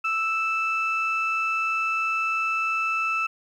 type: tone pair together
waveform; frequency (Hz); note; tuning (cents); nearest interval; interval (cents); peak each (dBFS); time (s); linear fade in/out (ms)
sine; 1318.5 / 2637; E6 / E7; 0 / 0; octave; 1200; -24; 0.04-3.27; 10
effects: tanh soft clip ceiling -17 dBFS + 10-bit